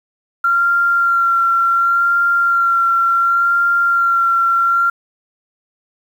sine tone with vibrato, 1377 Hz, F6, 25 cents flat, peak -11 dBFS, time 0.44-4.9 s, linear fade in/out 5 ms, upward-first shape sine, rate 0.69 Hz, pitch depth 16 cents each way, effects 7-bit

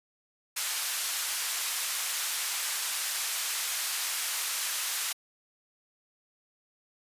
white band-pass noise, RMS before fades -32 dBFS, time 0.56-5.13 s, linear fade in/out 10 ms, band 1100 to 12000 Hz, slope 12 dB/octave, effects resampled to 32000 Hz

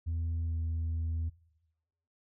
sine tone with pitch glide, 82.6 to 81.6 Hz, E2 to E2, +4 to -17 cents, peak -28 dBFS, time 0.06-1.3 s, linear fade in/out 20 ms, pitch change -21 cents, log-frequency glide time 0.46-0.52 s, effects noise-tail reverb RT60 1.0 s tail -23 dB re dry + tanh soft clip ceiling -29 dBFS

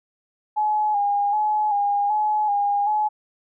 sine tone with vibrato, 830.6 Hz, G#5, in tune, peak -18 dBFS, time 0.56-3.09 s, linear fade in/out 20 ms, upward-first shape square, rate 1.3 Hz, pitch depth 38 cents each way, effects none

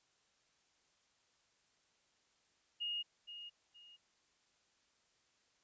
sine tone with echo, 2858 Hz, F7, 39 cents sharp, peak -37 dBFS, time 2.8-3.03 s, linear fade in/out 20 ms, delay 470 ms, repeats 2, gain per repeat -10 dB, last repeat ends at 3.97 s, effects white hiss -75 dBFS RMS until 5.63 s + resampled to 16000 Hz

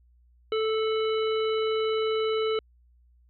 harmonic tone with a mistuned harmonic, 438.7 Hz, A4, 5 cents flat, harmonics 1 / 3 / 5 / 7 / 9, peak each -24 / -34 / -40 / -37 / -42 dBFS, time 0.52-2.59 s, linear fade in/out 2 ms, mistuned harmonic 7, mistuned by -49 cents, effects added 60 Hz sine -57 dBFS peak until 3.29 s

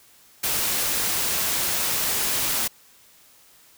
white noise, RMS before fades -24 dBFS, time 0.43-2.68 s, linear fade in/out 10 ms, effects white hiss -54 dBFS RMS until 3.77 s

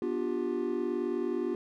triangle chord, G dominant seventh, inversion first, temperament just, 245 / 294 / 352.8 / 392 Hz, B3 / D4 / F4 / G4, -14 / +2 / +18 / 0 cents, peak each -34 / -35 / -30 / -33 dBFS, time 0.02-1.55 s, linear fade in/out 2 ms, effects none

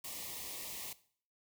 white band-stop noise, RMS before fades -44 dBFS, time 0.04-0.93 s, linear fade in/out 5 ms, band 1200 to 1800 Hz, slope 96 dB/octave, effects noise-tail reverb RT60 0.5 s tail -17 dB re dry

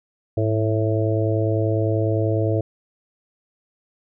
harmonic tone with a mistuned harmonic, 110 Hz, A2, in tune, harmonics 1 / 3 / 4 / 5 / 6, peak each -20 / -25 / -26 / -27 / -28 dBFS, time 0.37-2.61 s, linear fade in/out 5 ms, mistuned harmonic 1, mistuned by -52 cents, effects none

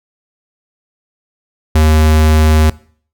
square tone, 77.78 Hz, D#2, in tune, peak -7 dBFS, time 1.75-2.7 s, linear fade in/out 5 ms, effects noise-tail reverb RT60 0.5 s tail -21 dB re dry

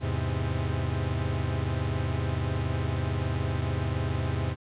45% pulse chord, E augmented, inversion none, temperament equal, 82.41 / 103.83 / 130.81 Hz, E2 / G#2 / B#2, 0 / 0 / 0 cents, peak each -31 dBFS, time 0-4.56 s, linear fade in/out 50 ms, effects resampled to 8000 Hz + 10-bit

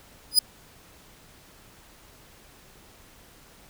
sawtooth tone with exponential growth, 4978 Hz, D#8, in tune, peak -8 dBFS, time 0.31-0.39 s, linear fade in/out 5 ms, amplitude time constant 16 ms, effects pink hiss -53 dBFS RMS until 3.69 s

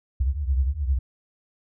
sine tone cluster, 64.1 / 66.7 / 76.6 Hz, C2 / C2 / D#2, -35 / +34 / -27 cents, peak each -26 / -23 / -28 dBFS, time 0.2-0.99 s, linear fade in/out 10 ms, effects none

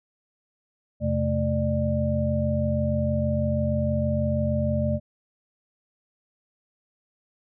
sine tone cluster, 84.9 / 131.2 / 219.9 / 595 Hz, F2 / C3 / A3 / D5, -48 / +5 / -1 / +22 cents, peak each -27 dBFS, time 1-5 s, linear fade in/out 50 ms, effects none

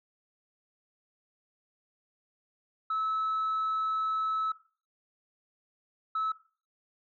sine tone bursts at uneven times, 1300 Hz, E6, 24 cents flat, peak -26 dBFS, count 2, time 2.9-4.52 / 6.15-6.32 s, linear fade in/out 5 ms, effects noise-tail reverb RT60 0.4 s tail -17 dB re dry + tanh soft clip ceiling -25 dBFS

